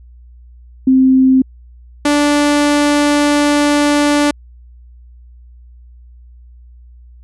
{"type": "tone pair in turn", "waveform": ["sine", "sawtooth"], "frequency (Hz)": [261.6, 292], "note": ["C4", "D4"], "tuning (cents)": [0, -10], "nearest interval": "major second", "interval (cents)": 190, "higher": "second", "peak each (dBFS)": -6, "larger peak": "neither", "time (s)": [[0.87, 1.42], [2.05, 4.31]], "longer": "second", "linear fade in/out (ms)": 5, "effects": ["added 60 Hz sine -37 dBFS peak until 7.23 s", "resampled to 24000 Hz"]}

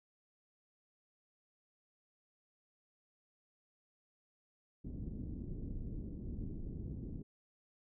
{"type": "low-pass noise", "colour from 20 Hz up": "pink", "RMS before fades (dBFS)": -43, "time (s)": [4.84, 7.23], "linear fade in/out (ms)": 10, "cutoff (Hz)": 310, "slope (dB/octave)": 24, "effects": []}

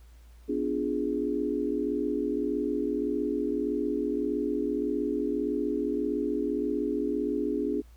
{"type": "chord", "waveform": "sine", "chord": "B diminished seventh", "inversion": "none", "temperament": "equal with one note detuned", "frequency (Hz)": [252, 293.7, 349.2, 415.3], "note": ["B3", "D4", "F4", "Ab4"], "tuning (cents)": [35, 0, 0, 0], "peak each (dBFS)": [-33, -30, -34, -31], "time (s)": [0.48, 7.82], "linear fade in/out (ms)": 20, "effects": ["added 58 Hz sine -49 dBFS peak until 7.96 s", "pink hiss -64 dBFS RMS until 7.96 s"]}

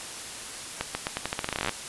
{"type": "accelerating click train", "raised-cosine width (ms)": 0.3, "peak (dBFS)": -11, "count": 19, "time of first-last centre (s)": [0.81, 1.693], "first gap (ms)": 140, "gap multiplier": 0.85, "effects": ["white hiss -38 dBFS RMS until 1.88 s", "resampled to 24000 Hz"]}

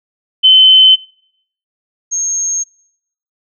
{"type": "tone pair in turn", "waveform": "sine", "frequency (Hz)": [3059, 6482], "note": ["G7", "G#8"], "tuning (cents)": [-43, -43], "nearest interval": "octave + minor second", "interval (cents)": 1300, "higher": "second", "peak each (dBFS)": [-3, -14], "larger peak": "first", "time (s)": [[0.43, 0.96], [2.11, 2.64]], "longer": "neither", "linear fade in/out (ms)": 20, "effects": ["noise-tail reverb RT60 0.7 s tail -23 dB re dry"]}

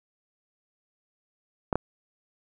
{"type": "clicks", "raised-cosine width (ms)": 1, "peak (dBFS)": -10, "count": 2, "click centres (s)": [1.728, 1.756], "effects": []}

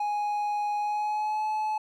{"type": "tone with pitch glide", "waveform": "triangle", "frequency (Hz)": [830.6, 859.4], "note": ["G#5", "A5"], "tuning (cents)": [0, -41], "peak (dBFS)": -24, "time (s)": [0, 1.78], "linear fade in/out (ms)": 5, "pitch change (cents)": 59, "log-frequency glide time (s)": [0.78, 1.45], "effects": []}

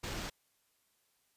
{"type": "noise with sample-and-hold", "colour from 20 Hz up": "pink", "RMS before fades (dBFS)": -40, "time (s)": [0.03, 0.3], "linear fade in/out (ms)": 10, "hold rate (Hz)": 11025, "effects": ["white hiss -75 dBFS RMS until 1.36 s", "resampled to 32000 Hz"]}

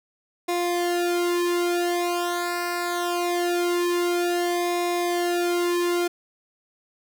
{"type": "tone with flanger", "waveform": "sawtooth", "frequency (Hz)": 350, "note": "F4", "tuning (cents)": 4, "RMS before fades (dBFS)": -24, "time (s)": [0.48, 6.08], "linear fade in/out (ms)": 10, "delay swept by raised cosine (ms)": [0.66, 2.56], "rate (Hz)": 0.23, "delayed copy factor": -1, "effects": []}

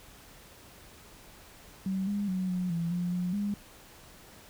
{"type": "tone with pitch steps", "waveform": "sine", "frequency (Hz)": [190.7, 203.5, 185.9, 181.3, 168.5, 176.4, 178.8, 203.9], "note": ["G3", "G#3", "F#3", "F#3", "E3", "F3", "F3", "G#3"], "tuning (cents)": [-47, -35, 8, -35, 38, 18, 41, -32], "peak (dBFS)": -28, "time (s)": [1.86, 3.54], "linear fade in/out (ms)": 2, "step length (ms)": 210, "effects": ["pink hiss -53 dBFS RMS until 4.49 s"]}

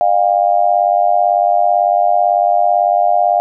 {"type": "tone with amplitude modulation", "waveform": "sine", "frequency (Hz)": 703, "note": "F5", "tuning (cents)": 11, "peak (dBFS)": -5, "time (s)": [0.01, 3.4], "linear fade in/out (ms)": 0, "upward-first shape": "sine", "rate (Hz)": 98, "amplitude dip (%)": 100, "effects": []}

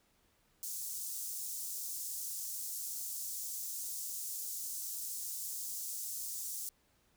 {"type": "high-pass noise", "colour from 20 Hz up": "pink", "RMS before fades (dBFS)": -41, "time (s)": [0.63, 6.69], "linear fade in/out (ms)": 0, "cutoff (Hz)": 6300, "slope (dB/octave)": 24, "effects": ["pink hiss -72 dBFS RMS until 7.16 s"]}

